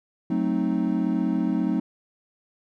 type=chord; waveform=triangle; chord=F# diminished seventh; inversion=none; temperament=equal; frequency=185 / 220 / 261.6 / 311.1 Hz; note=F#3 / A3 / C4 / Eb4; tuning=0 / 0 / 0 / 0 cents; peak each=-25 dBFS; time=0.3-1.8 s; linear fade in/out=5 ms; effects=none